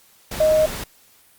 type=tone in noise; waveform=sine; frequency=622.3 Hz; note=D#5; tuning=in tune; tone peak=-13 dBFS; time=0.4-0.66 s; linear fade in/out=5 ms; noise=pink; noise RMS=-30 dBFS; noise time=0.31-0.84 s; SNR=+14 dB; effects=white hiss -54 dBFS RMS until 1.38 s + Opus 48 kbps